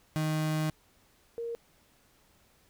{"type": "tone pair in turn", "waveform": ["35% pulse", "sine"], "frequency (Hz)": [155.56, 466.2], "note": ["D#3", "A#4"], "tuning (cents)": [0, 0], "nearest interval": "octave + perfect fifth", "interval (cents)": 1900, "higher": "second", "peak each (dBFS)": [-26, -33], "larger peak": "first", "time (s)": [[0.16, 0.7], [1.38, 1.55]], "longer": "first", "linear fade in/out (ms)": 0, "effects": ["pink hiss -65 dBFS RMS until 2.69 s"]}